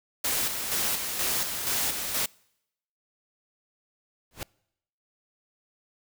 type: noise with tremolo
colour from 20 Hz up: white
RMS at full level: -27 dBFS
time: 0.24-2.26 s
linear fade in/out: 5 ms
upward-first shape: square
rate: 2.1 Hz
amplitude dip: 45%
type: noise with exponential growth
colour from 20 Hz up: pink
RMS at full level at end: -30 dBFS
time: 4.31-4.43 s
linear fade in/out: 1 ms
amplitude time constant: 25 ms
effects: noise-tail reverb RT60 0.8 s tail -26 dB re dry